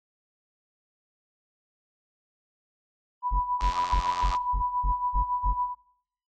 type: tone with tremolo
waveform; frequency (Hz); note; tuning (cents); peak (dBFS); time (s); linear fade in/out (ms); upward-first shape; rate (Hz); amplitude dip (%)
sine; 987.8; B5; 0; -23; 3.22-5.75; 50; sine; 7.2; 65
type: tone bursts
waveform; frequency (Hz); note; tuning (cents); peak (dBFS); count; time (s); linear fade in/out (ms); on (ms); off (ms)
triangle; 45.77; F#1; -18; -20; 8; 3.31-5.54; 20; 95; 210
type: click train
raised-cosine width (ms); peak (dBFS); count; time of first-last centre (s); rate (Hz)
0.2; -20; 67; 3.61-4.349; 89.3
effects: noise-tail reverb RT60 0.7 s tail -23 dB re dry + AAC 32 kbps